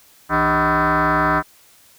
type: tone with frequency modulation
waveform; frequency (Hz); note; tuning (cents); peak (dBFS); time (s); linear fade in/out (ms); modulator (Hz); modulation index
sine; 164.81; E3; 0; -13; 0.29-1.43; 50; 231; 6.5
effects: tanh soft clip ceiling -10 dBFS + white hiss -51 dBFS RMS until 1.98 s